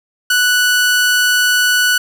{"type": "tone", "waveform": "sawtooth", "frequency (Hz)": 1480, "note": "F#6", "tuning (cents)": 0, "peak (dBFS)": -7, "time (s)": [0.3, 1.98], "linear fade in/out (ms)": 5, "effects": []}